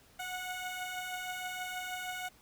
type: beating tone pair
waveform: 15% pulse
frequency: 728 / 734.3 Hz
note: F#5 / F#5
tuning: -28 / -13 cents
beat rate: 6.3 Hz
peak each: -38 / -32 dBFS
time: 0.19-2.29 s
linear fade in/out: 10 ms
effects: pink hiss -62 dBFS RMS until 2.41 s